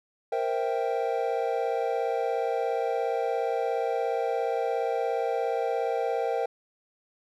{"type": "chord", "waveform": "triangle", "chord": "C dominant seventh", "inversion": "third", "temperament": "equal", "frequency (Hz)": [466.2, 523.3, 659.3, 784], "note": ["Bb4", "C5", "E5", "G5"], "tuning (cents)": [0, 0, 0, 0], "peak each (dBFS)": [-27, -30, -31, -29], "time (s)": [0.32, 6.46], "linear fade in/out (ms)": 5, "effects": []}